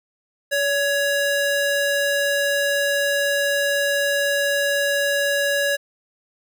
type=ring-modulated tone; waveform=square; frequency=1121 Hz; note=C#6; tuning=19 cents sharp; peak=-16 dBFS; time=0.51-5.77 s; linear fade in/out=20 ms; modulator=553 Hz; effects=none